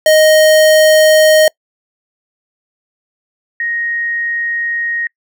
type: tone pair in turn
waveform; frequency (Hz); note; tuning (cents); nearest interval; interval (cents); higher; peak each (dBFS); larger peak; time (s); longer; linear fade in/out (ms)
square / sine; 622.3 / 1871.3; D#5 / A#6; 0 / +6; octave + perfect fifth; 1906; second; -6 / -15; first; 0.06-1.48 / 3.6-5.07; second; 2
effects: noise-tail reverb RT60 0.1 s tail -26 dB re dry